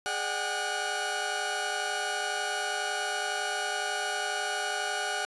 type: tone cluster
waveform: sawtooth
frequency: 415.8 / 598 / 752 / 802 / 1452 Hz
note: G#4 / D5 / F#5 / G5 / F#6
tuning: +2 / +31 / +28 / +39 / -33 cents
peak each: -36 / -36 / -31 / -34 / -29 dBFS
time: 0.06-5.25 s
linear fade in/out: 0 ms
effects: resampled to 24000 Hz